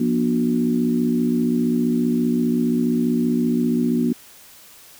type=tone cluster; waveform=sine; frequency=174.4 / 240.2 / 295.3 / 365 Hz; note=F3 / B3 / D4 / F#4; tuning=-2 / -48 / +10 / -24 cents; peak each=-26 / -18 / -25 / -27 dBFS; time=0-4.13 s; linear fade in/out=5 ms; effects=white hiss -46 dBFS RMS until 4.99 s